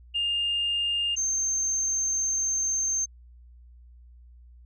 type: tone pair in turn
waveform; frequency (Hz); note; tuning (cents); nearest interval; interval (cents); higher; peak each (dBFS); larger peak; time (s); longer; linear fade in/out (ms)
sine; 2816 / 6322; F7 / G8; +14 / +14; octave + major second; 1400; second; -23; neither; 0.14-1.16 / 1.16-3.06; second; 20
effects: tanh soft clip ceiling -19 dBFS + added 60 Hz sine -48 dBFS peak until 4.65 s